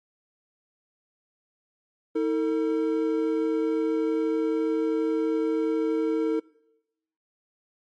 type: tone pair together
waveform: triangle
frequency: 319 / 451.1 Hz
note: D#4 / A4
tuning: +43 / +43 cents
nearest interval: tritone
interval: 600 cents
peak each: -23 dBFS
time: 2.15-6.4 s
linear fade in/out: 10 ms
effects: noise-tail reverb RT60 0.9 s tail -23 dB re dry + MP3 48 kbps